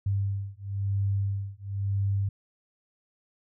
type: beating tone pair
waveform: sine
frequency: 98.6 / 99.59 Hz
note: G2 / G2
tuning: +11 / +28 cents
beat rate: 0.99 Hz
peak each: -29 / -29 dBFS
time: 0.06-2.29 s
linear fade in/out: 5 ms
effects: none